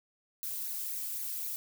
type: noise with flanger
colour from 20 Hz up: violet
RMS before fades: -37 dBFS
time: 0.43-1.56 s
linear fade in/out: 0 ms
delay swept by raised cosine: 0.45 to 1.95 ms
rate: 3.9 Hz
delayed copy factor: +0.9
effects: none